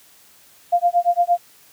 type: tone with tremolo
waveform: sine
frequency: 698.5 Hz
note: F5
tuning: in tune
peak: -11 dBFS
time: 0.72-1.38 s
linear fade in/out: 10 ms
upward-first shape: sine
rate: 8.7 Hz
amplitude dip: 100%
effects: white hiss -51 dBFS RMS until 1.72 s + high-pass 60 Hz 12 dB/octave